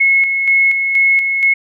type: tone with tremolo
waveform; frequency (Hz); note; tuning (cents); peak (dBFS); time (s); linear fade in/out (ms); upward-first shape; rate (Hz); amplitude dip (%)
sine; 2180; C#7; -29; -8; 0-1.54; 10; square; 2.1; 45
effects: none